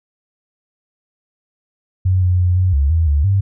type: tone with pitch steps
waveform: sine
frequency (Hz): 92.8 / 90.5 / 89.7 / 92.1 / 69.9 / 81.9 / 72.3 / 98.2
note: F#2 / F#2 / F2 / F#2 / C#2 / E2 / D2 / G2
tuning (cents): +6 / -38 / +47 / -7 / +15 / -11 / -27 / +4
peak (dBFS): -11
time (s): 2.05-3.41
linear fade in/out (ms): 10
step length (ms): 170
effects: none